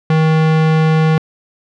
square tone, 158.2 Hz, D#3, 29 cents sharp, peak -10 dBFS, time 0.1-1.18 s, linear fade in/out 2 ms, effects low-pass 3000 Hz 12 dB/octave

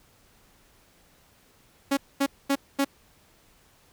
sawtooth tone bursts, 277.2 Hz, C#4, in tune, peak -17 dBFS, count 4, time 1.91-2.848 s, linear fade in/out 10 ms, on 62 ms, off 230 ms, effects pink hiss -60 dBFS RMS until 3.92 s

